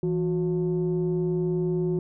sine tone pair together, 164.81 / 363.6 Hz, E3 / F#4, 0 / -30 cents, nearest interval octave + major second, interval 1370 cents, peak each -24 dBFS, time 0.03-1.99 s, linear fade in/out 2 ms, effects tanh soft clip ceiling -18 dBFS

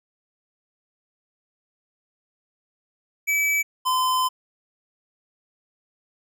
square tone pair in turn, 2298 / 1023.6 Hz, D7 / C6, -38 / -38 cents, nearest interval octave + major second, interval 1400 cents, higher first, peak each -20 dBFS, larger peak neither, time 3.27-3.63 / 3.85-4.29 s, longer second, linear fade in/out 20 ms, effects none

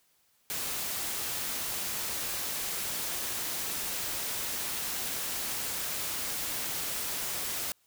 white noise, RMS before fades -34 dBFS, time 0.5-7.72 s, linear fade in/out 0 ms, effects white hiss -69 dBFS RMS until 7.86 s

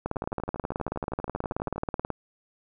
two click trains, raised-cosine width 1 ms, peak -23 / -14 dBFS, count 21 / 39, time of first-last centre 0.16-1.76 / 0.06-2.103 s, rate 12.5 / 18.6 Hz, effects none

